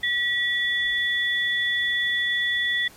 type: tone pair together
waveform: sine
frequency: 1935 / 3445 Hz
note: B6 / A7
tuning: -36 / -37 cents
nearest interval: minor seventh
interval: 999 cents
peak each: -22 / -26 dBFS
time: 0.03-2.88 s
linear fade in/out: 5 ms
effects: pink hiss -49 dBFS RMS until 2.96 s + MP3 64 kbps